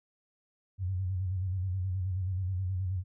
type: tone with vibrato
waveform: sine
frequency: 93 Hz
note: F#2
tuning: 9 cents sharp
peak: -29 dBFS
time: 0.78-3.04 s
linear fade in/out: 50 ms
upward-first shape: square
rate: 9.4 Hz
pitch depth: 59 cents each way
effects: none